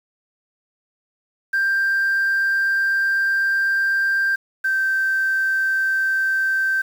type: tone pair in turn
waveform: sine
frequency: 1582 / 1557.5 Hz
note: G6 / G6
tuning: +15 / -12 cents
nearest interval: unison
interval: 27 cents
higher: first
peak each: -15 / -16 dBFS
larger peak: first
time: 1.53-4.36 / 4.64-6.82 s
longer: first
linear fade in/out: 10 ms
effects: tanh soft clip ceiling -13 dBFS + 7-bit